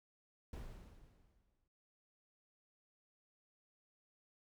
brown noise with exponential decay, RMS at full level -45 dBFS, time 0.53-1.68 s, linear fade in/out 2 ms, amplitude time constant 250 ms, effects none

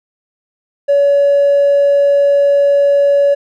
triangle tone, 566 Hz, C#5, 36 cents sharp, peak -4 dBFS, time 0.88-3.35 s, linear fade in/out 20 ms, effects tanh soft clip ceiling -4 dBFS

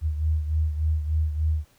sine beating tone pair, 77.2 / 80.6 Hz, D#2 / E2, -13 / -38 cents, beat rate 3.4 Hz, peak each -22 / -29 dBFS, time 0.01-1.65 s, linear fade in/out 50 ms, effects pink hiss -61 dBFS RMS until 1.78 s

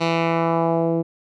10% pulse tone with low-pass filter sweep, 166.1 Hz, E3, 13 cents sharp, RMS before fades -20 dBFS, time 0-1.03 s, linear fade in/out 20 ms, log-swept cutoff 4200 to 380 Hz, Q 1.4, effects none

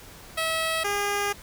10% pulse tone pair in turn, 647 / 406.5 Hz, E5 / G#4, -32 / -37 cents, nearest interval minor sixth, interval 805 cents, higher first, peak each -16 dBFS, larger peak neither, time 0.37-0.84 / 0.84-1.33 s, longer second, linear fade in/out 10 ms, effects pink hiss -46 dBFS RMS until 1.42 s

